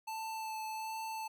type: tone with vibrato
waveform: square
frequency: 880 Hz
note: A5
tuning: in tune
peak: -39 dBFS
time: 0.07-1.28 s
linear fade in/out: 10 ms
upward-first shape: sine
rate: 1.3 Hz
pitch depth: 14 cents each way
effects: none